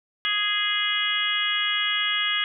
harmonic tone, 415.3 Hz, G#4, in tune, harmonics 3 / 4 / 5 / 6 / 7 / 8, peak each -32 / -29 / -28 / -35 / -27 / -27 dBFS, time 0.25-2.44 s, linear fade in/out 0 ms, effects none

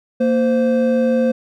triangle tone pair together, 231.6 / 518.3 Hz, A#3 / C5, -11 / -16 cents, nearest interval octave + major second, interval 1395 cents, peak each -14 dBFS, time 0.2-1.32 s, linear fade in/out 10 ms, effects none

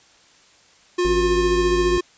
square tone with vibrato, 356.4 Hz, F4, 35 cents sharp, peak -18 dBFS, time 0.98-2.01 s, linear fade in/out 10 ms, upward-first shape sine, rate 20 Hz, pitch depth 9 cents each way
harmonic tone, 53 Hz, G#1, 36 cents sharp, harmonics 1 / 3 / 5 / 7 / 9, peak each -24 / -32 / -33 / -27 / -38 dBFS, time 1.05-1.98 s, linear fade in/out 0 ms
effects white hiss -53 dBFS RMS until 2.17 s + resampled to 16000 Hz

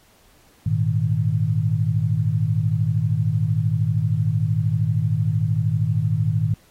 sine chord, Ab suspended second, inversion none, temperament just, 103.83 / 116.8 / 155.74 Hz, Ab2 / Bb2 / Eb3, 0 / +4 / +2 cents, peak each -22 dBFS, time 0.66-6.54 s, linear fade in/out 5 ms, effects pink hiss -56 dBFS RMS until 6.7 s + AAC 48 kbps

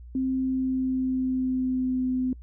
sine tone with pitch glide, 261.6 to 255.3 Hz, C4 to C4, 0 to -42 cents, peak -23 dBFS, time 0.15-2.33 s, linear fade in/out 2 ms, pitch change -42 cents, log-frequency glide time 0.32-2.07 s, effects noise-tail reverb RT60 0.1 s tail -24 dB re dry + added 60 Hz sine -41 dBFS peak until 2.42 s

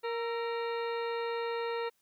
harmonic tone with a mistuned harmonic, 466.2 Hz, A#4, in tune, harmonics 1 / 2 / 3 / 4 / 5 / 6 / 8 / 9, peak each -33 / -39 / -43 / -45 / -47 / -49 / -51 / -52 dBFS, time 0.03-1.9 s, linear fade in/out 20 ms, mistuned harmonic 3, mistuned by -69 cents, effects white hiss -74 dBFS RMS until 2.01 s

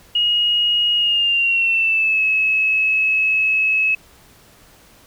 sine tone with pitch glide, 2880 to 2581 Hz, F#7 to E7, -47 to -37 cents, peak -14 dBFS, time 0.15-3.95 s, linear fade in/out 5 ms, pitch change -190 cents, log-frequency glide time 0.96-2.23 s, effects pink hiss -49 dBFS RMS until 5.06 s

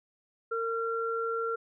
sine tone pair together, 457.2 / 1370.1 Hz, A#4 / F6, -34 / -34 cents, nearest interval octave + perfect fifth, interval 1900 cents, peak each -31 / -32 dBFS, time 0.51-1.56 s, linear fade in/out 10 ms, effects none

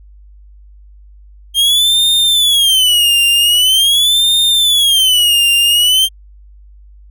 45% pulse tone with vibrato, 3188 Hz, G7, 28 cents sharp, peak -8 dBFS, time 1.54-6.09 s, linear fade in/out 50 ms, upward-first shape sine, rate 0.44 Hz, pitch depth 230 cents each way, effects added 50 Hz sine -37 dBFS peak until 7.1 s

